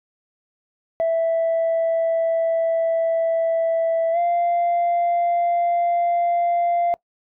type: tone with pitch glide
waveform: sine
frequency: 659.3 to 692.9 Hz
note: E5 to F5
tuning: 0 to -14 cents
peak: -15 dBFS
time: 1-6.94 s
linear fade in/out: 0 ms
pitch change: +86 cents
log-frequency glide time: 4.12-4.18 s
effects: noise-tail reverb RT60 0.1 s tail -23 dB re dry + tanh soft clip ceiling -15 dBFS